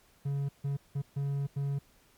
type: tone bursts at uneven times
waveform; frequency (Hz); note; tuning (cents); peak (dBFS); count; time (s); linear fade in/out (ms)
triangle; 140.2; C#3; +20; -27; 5; 0.25-0.49 / 0.64-0.77 / 0.95-1.02 / 1.16-1.47 / 1.56-1.79; 10
effects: pink hiss -64 dBFS RMS until 2.17 s + MP3 96 kbps